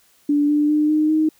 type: tone with pitch steps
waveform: sine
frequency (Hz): 291.2 / 296.3 / 301.5 / 306.7 / 312.1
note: D4 / D4 / D4 / D#4 / D#4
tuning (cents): -15 / +15 / +46 / -25 / +5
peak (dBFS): -14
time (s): 0.29-1.29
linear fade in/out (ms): 5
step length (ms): 200
effects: white hiss -57 dBFS RMS until 1.39 s